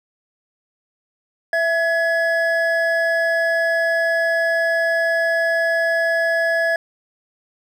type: tone pair together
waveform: triangle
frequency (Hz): 663 / 1689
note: E5 / G#6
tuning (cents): +10 / +29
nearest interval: octave + major third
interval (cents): 1619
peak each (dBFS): -17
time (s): 1.53-6.76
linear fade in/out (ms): 2
effects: none